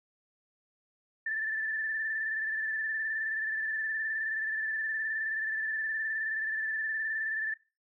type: tone with vibrato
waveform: sine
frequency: 1760 Hz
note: A6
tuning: in tune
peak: -30 dBFS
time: 1.26-7.54 s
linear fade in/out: 5 ms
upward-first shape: square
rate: 19 Hz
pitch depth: 28 cents each way
effects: noise-tail reverb RT60 0.3 s tail -20 dB re dry